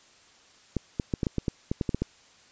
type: clicks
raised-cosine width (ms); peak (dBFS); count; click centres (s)
3; -13; 12; 0.767 / 0.998 / 1.138 / 1.232 / 1.268 / 1.383 / 1.482 / 1.715 / 1.812 / 1.892 / 1.946 / 2.02
effects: white hiss -57 dBFS RMS until 2.51 s + resampled to 16000 Hz